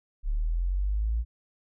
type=linear sweep; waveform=sine; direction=up; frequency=34.65 to 58.27 Hz; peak=-24 dBFS; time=0.23-1.25 s; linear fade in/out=50 ms; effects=none